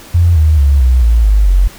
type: tone with pitch steps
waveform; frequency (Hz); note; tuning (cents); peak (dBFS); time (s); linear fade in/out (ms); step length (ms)
sine; 86.1 / 77.6 / 69.93 / 63.03 / 56.8 / 51.2 / 46.14; F2 / D#2 / C#2 / B1 / A#1 / G#1 / F#1; -24 / -4 / +16 / +36 / -44 / -24 / -4; -5; 0.14-1.68; 10; 220
effects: pink hiss -35 dBFS RMS until 1.78 s